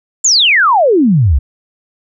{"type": "exponential sweep", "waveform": "sine", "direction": "down", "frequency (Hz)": [7459, 59.9], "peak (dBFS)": -6, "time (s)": [0.24, 1.39], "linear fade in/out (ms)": 10, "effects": []}